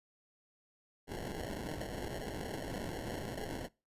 blue noise with sample-and-hold, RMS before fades -41 dBFS, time 1.07-3.69 s, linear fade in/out 50 ms, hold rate 1225 Hz, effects noise-tail reverb RT60 0.3 s tail -24 dB re dry + resampled to 32000 Hz

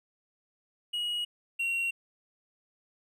triangle tone pair in turn, 2900 / 2744 Hz, F#7 / F7, -35 / -31 cents, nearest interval minor second, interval 96 cents, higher first, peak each -28 / -26 dBFS, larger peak second, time 0.93-1.25 / 1.59-1.91 s, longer neither, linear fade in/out 10 ms, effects none

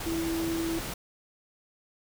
sine tone in noise, 329.8 Hz, E4, 1 cent sharp, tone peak -28 dBFS, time 0.06-0.79 s, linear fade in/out 5 ms, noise pink, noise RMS -36 dBFS, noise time 0-0.94 s, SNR +5 dB, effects none

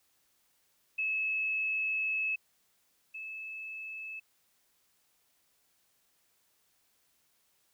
sine tone pair in turn, 2593 / 2608 Hz, E7 / E7, -29 / -19 cents, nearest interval unison, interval 10 cents, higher second, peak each -29 / -39 dBFS, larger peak first, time 0.98-2.36 / 3.14-4.2 s, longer first, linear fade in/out 10 ms, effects white hiss -72 dBFS RMS until 7.73 s

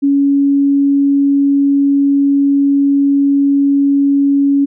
sine tone, 280 Hz, C#4, 18 cents sharp, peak -8 dBFS, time 0.02-4.66 s, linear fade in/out 20 ms, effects none

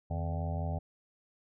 harmonic tone with a mistuned harmonic, 85 Hz, F2, 46 cents flat, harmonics 1 / 2 / 3 / 5 / 6 / 7 / 8 / 9 / 10, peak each -33 / -37 / -46 / -50 / -53 / -44 / -47 / -44 / -54 dBFS, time 0.1-0.79 s, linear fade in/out 10 ms, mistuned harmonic 2, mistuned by -130 cents, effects none

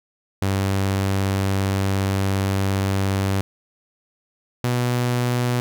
sawtooth tone pair in turn, 97.3 / 122.59 Hz, G2 / B2, -12 / -12 cents, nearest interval major third, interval 400 cents, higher second, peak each -15 dBFS, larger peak neither, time 0.42-3.41 / 4.64-5.6 s, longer first, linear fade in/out 0 ms, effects none

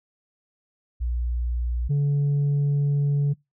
sine tone pair in turn, 60 / 143.16 Hz, B1 / D3, -49 / -44 cents, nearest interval octave + minor third, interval 1505 cents, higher second, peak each -22 / -16 dBFS, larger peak second, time 1-1.89 / 1.89-3.34 s, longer second, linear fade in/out 20 ms, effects noise-tail reverb RT60 0.2 s tail -25 dB re dry + tanh soft clip ceiling -18 dBFS

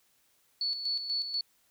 sine tone with tremolo, 4435 Hz, C#8, in tune, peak -28 dBFS, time 0.61-1.41 s, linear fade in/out 2 ms, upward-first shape square, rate 4.1 Hz, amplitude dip 55%, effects white hiss -69 dBFS RMS until 1.7 s

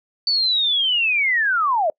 sine linear sweep, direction down, 4551 to 587.3 Hz, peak -16 dBFS, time 0.27-1.9 s, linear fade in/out 2 ms, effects noise-tail reverb RT60 0.1 s tail -26 dB re dry

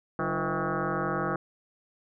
sine tone with frequency modulation, 466.2 Hz, A#4, in tune, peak -26 dBFS, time 0.19-1.36 s, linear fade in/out 2 ms, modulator 163 Hz, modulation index 6.2, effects none

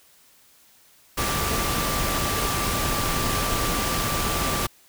sine tone in noise, 1172 Hz, D6, 4 cents flat, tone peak -30 dBFS, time 1.17-4.67 s, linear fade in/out 10 ms, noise pink, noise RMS -25 dBFS, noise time 1.17-4.67 s, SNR -8 dB, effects white hiss -56 dBFS RMS until 4.88 s

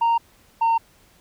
sine tone pair in turn, 927 / 914.2 Hz, A#5 / A#5, -10 / -34 cents, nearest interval unison, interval 24 cents, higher first, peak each -13 dBFS, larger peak neither, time 0.01-0.18 / 0.61-0.78 s, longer neither, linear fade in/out 10 ms, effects tanh soft clip ceiling -15 dBFS + pink hiss -56 dBFS RMS until 1.2 s

